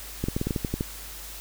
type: clicks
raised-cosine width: 3 ms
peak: -13 dBFS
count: 10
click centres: 0.24 / 0.285 / 0.365 / 0.414 / 0.47 / 0.508 / 0.562 / 0.648 / 0.74 / 0.809 s
effects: added 50 Hz sine -43 dBFS peak until 1.4 s + white hiss -41 dBFS RMS until 1.4 s